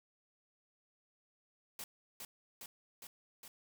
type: noise with echo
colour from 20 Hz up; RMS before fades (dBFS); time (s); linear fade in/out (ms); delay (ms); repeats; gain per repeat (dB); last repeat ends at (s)
white; -45; 1.79-1.84; 2; 410; 4; -2; 3.48
effects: none